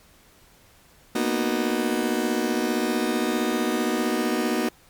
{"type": "chord", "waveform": "35% pulse", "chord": "B major seventh", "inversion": "third", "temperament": "just", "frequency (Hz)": [231.5, 246.9, 308.7, 370.4], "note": ["A#3", "B3", "D#4", "F#4"], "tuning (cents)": [-12, 0, -14, 2], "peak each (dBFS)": -26, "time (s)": [1.15, 4.69], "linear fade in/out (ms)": 5, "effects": ["pink hiss -55 dBFS RMS until 4.89 s", "MP3 96 kbps"]}